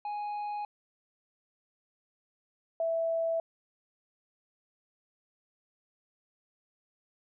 triangle / sine tone pair in turn, 830.6 / 659.2 Hz, G#5 / E5, 0 / 0 cents, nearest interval major third, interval 400 cents, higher first, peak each -31 / -27 dBFS, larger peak second, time 0.05-0.65 / 2.8-3.4 s, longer neither, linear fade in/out 2 ms, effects resampled to 11025 Hz

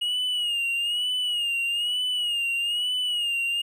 triangle tone with vibrato, 2876 Hz, F#7, 50 cents flat, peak -22 dBFS, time 0.01-3.62 s, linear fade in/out 10 ms, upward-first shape sine, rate 1.1 Hz, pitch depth 71 cents each way, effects none

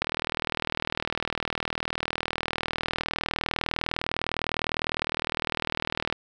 click train, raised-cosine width 0.3 ms, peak -10 dBFS, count 244, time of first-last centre 0.02-6.126 s, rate 39.8 Hz, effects none

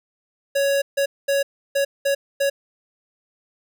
square tone bursts at uneven times, 557 Hz, C#5, 8 cents sharp, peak -18 dBFS, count 6, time 0.55-0.82 / 0.97-1.06 / 1.28-1.43 / 1.75-1.85 / 2.05-2.15 / 2.4-2.5 s, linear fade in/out 10 ms, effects none

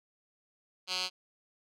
10% pulse tone with band-pass filter, 184 Hz, F#3, 9 cents flat, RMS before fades -34 dBFS, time 0.87-1.1 s, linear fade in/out 50 ms, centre 4000 Hz, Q 3.3, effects none

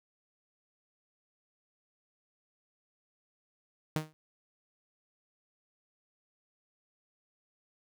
sawtooth tone with exponential decay, 155.56 Hz, D#3, in tune, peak -22 dBFS, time 3.96-4.13 s, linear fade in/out 0 ms, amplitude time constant 35 ms, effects none

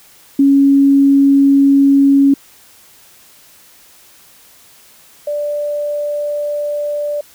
sine tone pair in turn, 277.2 / 587.4 Hz, C#4 / D5, 0 / 0 cents, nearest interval octave + minor second, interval 1300 cents, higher second, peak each -6 / -16 dBFS, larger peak first, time 0.39-2.34 / 5.27-7.21 s, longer first, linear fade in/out 5 ms, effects white hiss -45 dBFS RMS until 7.34 s

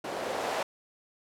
violet noise with low-pass filter sweep, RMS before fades -33 dBFS, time 0.04-0.63 s, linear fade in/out 5 ms, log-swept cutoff 440 to 670 Hz, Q 1.6, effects none

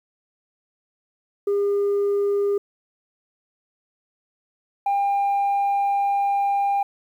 sine tone pair in turn, 403.9 / 800.1 Hz, G#4 / G5, -48 / +35 cents, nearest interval octave, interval 1183 cents, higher second, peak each -16 dBFS, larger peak neither, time 1.47-2.58 / 4.86-6.83 s, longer second, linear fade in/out 5 ms, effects tanh soft clip ceiling -17 dBFS + 9-bit

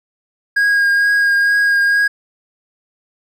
triangle tone with vibrato, 1632 Hz, G#6, 31 cents flat, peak -9 dBFS, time 0.56-2.08 s, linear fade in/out 10 ms, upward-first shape triangle, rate 2.2 Hz, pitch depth 16 cents each way, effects none

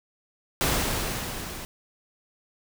pink noise with level ramp, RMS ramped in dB -23 to -38 dBFS, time 0.61-1.65 s, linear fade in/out 0 ms, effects none

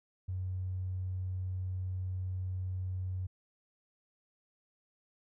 triangle tone with tanh clipping, 92.5 Hz, F#2, in tune, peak -33 dBFS, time 0.28-3.27 s, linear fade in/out 10 ms, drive 2 dB, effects none

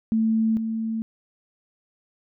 sine tone pair in turn, 222.3 / 223.4 Hz, A3 / A3, +18 / +27 cents, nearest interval unison, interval 9 cents, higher second, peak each -18 / -24 dBFS, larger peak first, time 0.12-0.57 / 0.57-1.02 s, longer neither, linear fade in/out 0 ms, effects none

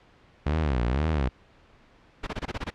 sawtooth tone with vibrato, 68.5 Hz, C#2, 20 cents flat, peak -19 dBFS, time 0.46-1.29 s, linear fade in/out 5 ms, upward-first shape sine, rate 2 Hz, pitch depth 270 cents each way
pink noise bursts, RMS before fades -30 dBFS, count 8, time 2.23-2.705 s, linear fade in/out 10 ms, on 41 ms, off 21 ms
effects pink hiss -57 dBFS RMS until 2.74 s + low-pass 3000 Hz 12 dB/octave

